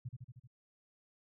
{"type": "tone with echo", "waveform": "sine", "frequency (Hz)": 123.47, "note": "B2", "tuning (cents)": 0, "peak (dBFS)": -38, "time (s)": [0.05, 0.09], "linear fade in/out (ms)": 10, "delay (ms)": 77, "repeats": 5, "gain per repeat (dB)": -3, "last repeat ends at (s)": 0.475, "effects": []}